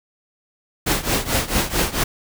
pink noise with tremolo, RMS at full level -17 dBFS, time 0.86-2.04 s, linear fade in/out 10 ms, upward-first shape triangle, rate 4.5 Hz, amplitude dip 90%, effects none

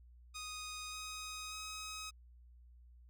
10% pulse tone with pitch steps, 1244.5 / 1256.1 / 1267.7 Hz, D#6 / D#6 / D#6, 0 / +16 / +32 cents, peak -35 dBFS, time 0.34-2.11 s, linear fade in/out 20 ms, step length 590 ms, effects added 60 Hz sine -57 dBFS peak until 3.09 s

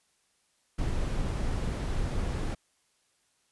brown noise, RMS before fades -30 dBFS, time 0.78-2.55 s, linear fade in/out 10 ms, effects white hiss -71 dBFS RMS until 3.51 s + resampled to 24000 Hz

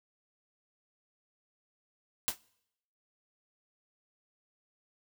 white noise with exponential decay, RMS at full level -26 dBFS, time 2.28-2.38 s, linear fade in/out 0 ms, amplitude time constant 20 ms, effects noise-tail reverb RT60 0.8 s tail -25 dB re dry

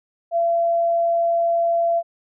sine tone, 678 Hz, E5, 49 cents sharp, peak -16 dBFS, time 0.31-2.03 s, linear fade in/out 50 ms, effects none

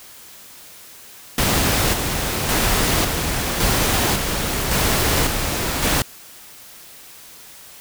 pink noise with tremolo, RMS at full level -18 dBFS, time 1.38-6.02 s, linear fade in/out 2 ms, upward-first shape square, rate 0.9 Hz, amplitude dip 40%, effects white hiss -42 dBFS RMS until 7.8 s

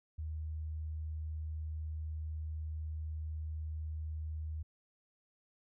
sine tone, 78 Hz, D#2, 5 cents sharp, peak -37 dBFS, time 0.18-4.63 s, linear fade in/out 10 ms, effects none

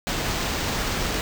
pink noise with sample-and-hold, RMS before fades -26 dBFS, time 0.07-1.21 s, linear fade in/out 0 ms, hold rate 11025 Hz, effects none

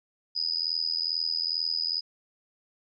sine tone with amplitude modulation, 4978 Hz, D#8, in tune, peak -22 dBFS, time 0.35-2.01 s, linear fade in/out 20 ms, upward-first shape sine, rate 82.3 Hz, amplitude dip 95%, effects none

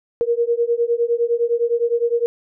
sine beating tone pair, 466.2 / 476 Hz, A#4 / A#4, 0 / +36 cents, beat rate 9.8 Hz, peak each -19 dBFS, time 0.21-2.26 s, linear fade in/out 0 ms, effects none

